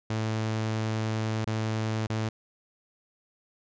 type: tone with dropouts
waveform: sawtooth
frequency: 110 Hz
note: A2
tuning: in tune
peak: -23 dBFS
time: 0.1-2.29 s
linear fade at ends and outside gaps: 5 ms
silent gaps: 1.446-1.47 / 2.069-2.099 s
effects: resampled to 16000 Hz